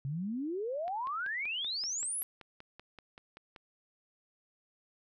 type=exponential sweep; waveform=sine; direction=up; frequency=130.81 to 11630 Hz; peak=-33 dBFS; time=0.05-2.23 s; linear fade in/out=0 ms
type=click train; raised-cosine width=0.3 ms; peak=-33 dBFS; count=15; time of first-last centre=0.88-3.562 s; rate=5.22 Hz
effects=none